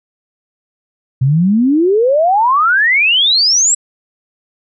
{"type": "exponential sweep", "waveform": "sine", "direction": "up", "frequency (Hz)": [124.6, 7902], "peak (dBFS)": -8, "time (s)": [1.21, 3.75], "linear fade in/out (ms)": 10, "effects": []}